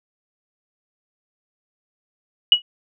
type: tone with exponential decay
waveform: sine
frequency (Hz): 2919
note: F#7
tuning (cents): -24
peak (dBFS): -4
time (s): 2.52-2.62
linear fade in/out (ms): 2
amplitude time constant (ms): 20
effects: none